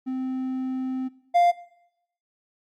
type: tone pair in turn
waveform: triangle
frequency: 259.6 / 697.9 Hz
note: C4 / F5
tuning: -13 / -1 cents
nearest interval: octave + perfect fourth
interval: 1712 cents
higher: second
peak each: -24 / -13 dBFS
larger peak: second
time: 0.06-1.09 / 1.34-1.52 s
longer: first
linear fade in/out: 20 ms
effects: noise-tail reverb RT60 0.8 s tail -19 dB re dry + Opus 48 kbps